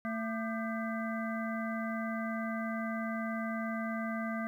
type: harmonic tone with a mistuned harmonic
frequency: 223.6 Hz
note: A3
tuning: 28 cents sharp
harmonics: 1 / 3 / 5 / 7 / 9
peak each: -35 / -40 / -42 / -43 / -45 dBFS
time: 0.05-4.47 s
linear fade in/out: 0 ms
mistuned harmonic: 5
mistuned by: +120 cents
effects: 11-bit